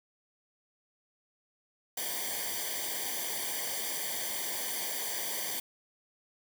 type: noise with comb filter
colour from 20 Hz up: white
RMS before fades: -35 dBFS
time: 1.97-5.6 s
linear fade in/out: 5 ms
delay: 0.75 ms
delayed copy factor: -1
effects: none